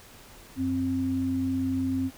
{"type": "tone pair together", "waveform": "sine", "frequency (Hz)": [93.28, 263.5], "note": ["F#2", "C4"], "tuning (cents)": [15, 12], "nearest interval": "octave + tritone", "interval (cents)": 1797, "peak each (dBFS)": [-33, -25], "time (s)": [0.56, 2.11], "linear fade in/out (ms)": 50, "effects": ["pink hiss -50 dBFS RMS until 2.17 s"]}